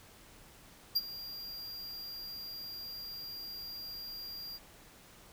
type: tone with ADSR envelope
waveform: square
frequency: 4776 Hz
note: D8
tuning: 28 cents sharp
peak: -25 dBFS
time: 0.95-4.59 s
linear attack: 15 ms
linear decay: 36 ms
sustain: -17 dB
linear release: 36 ms
effects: pink hiss -57 dBFS RMS until 5.32 s